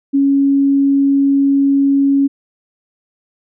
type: tone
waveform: sine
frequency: 277.2 Hz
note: C#4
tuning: in tune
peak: -9 dBFS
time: 0.13-2.28 s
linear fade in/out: 20 ms
effects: none